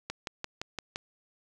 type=click train; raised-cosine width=0.2 ms; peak=-17 dBFS; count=6; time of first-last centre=0.1-0.959 s; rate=5.82 Hz; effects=none